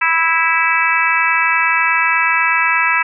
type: harmonic tone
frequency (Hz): 328.3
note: E4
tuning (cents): -7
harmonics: 3 / 4 / 5 / 6 / 7 / 8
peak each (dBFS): -19 / -19 / -19 / -19 / -19 / -19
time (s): 0.01-3.03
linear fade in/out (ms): 10
effects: none